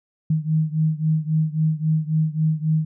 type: beating tone pair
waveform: sine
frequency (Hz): 155.56 / 159.26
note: D#3 / D#3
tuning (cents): 0 / +41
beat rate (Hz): 3.7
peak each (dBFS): -20 / -22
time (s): 0.3-2.85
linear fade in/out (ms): 5
effects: none